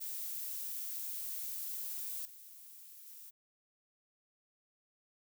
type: noise with level steps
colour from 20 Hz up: violet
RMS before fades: -41 / -54 / -52 dBFS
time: 0-3.31 s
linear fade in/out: 20 ms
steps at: 2.25 / 3.06 s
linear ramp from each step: 5 ms
effects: none